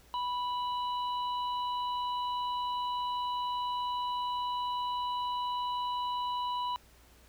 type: harmonic tone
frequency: 985 Hz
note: B5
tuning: 5 cents flat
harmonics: 1 / 3 / 4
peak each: -31 / -43 / -46 dBFS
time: 0.14-6.76 s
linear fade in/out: 0 ms
effects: added 60 Hz sine -61 dBFS peak until 7.28 s + pink hiss -61 dBFS RMS until 7.28 s